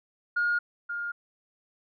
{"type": "tone pair in turn", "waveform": "sine", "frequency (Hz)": [1427, 1413.9], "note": ["F6", "F6"], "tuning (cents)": [37, 21], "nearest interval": "unison", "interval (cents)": 16, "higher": "first", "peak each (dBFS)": [-22, -30], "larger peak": "first", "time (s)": [[0.36, 0.59], [0.89, 1.12]], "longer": "neither", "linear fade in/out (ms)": 10, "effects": ["tanh soft clip ceiling -19 dBFS"]}